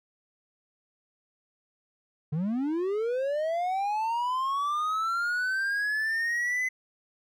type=linear sweep; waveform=triangle; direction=up; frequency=142 to 2039 Hz; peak=-24 dBFS; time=2.32-6.69 s; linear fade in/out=10 ms; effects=none